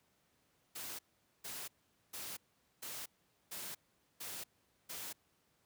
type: noise bursts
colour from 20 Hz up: white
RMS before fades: -45 dBFS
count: 7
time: 0.75-5.13 s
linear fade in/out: 10 ms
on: 240 ms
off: 450 ms
effects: pink hiss -75 dBFS RMS until 5.65 s + high-pass 80 Hz 12 dB/octave